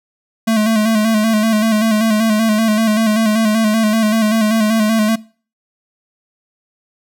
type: tone with vibrato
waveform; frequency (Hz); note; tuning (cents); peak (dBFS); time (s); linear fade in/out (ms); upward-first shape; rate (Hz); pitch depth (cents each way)
square; 218.5; A3; -12; -12; 0.47-5.16; 10; square; 5.2; 45
effects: noise-tail reverb RT60 0.4 s tail -22 dB re dry